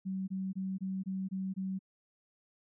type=tone bursts; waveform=sine; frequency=190.1 Hz; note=F#3; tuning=47 cents sharp; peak=-33 dBFS; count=7; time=0.05-1.792 s; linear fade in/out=20 ms; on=230 ms; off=22 ms; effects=none